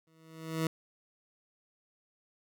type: tone with exponential growth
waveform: 20% pulse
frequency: 161 Hz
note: E3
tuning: 41 cents flat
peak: -22 dBFS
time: 0.07-0.67 s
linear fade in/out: 2 ms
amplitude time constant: 130 ms
effects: none